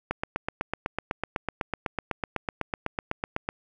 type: click train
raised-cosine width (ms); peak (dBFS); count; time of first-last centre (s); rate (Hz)
0.5; -12; 28; 0.11-3.489; 7.99
effects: none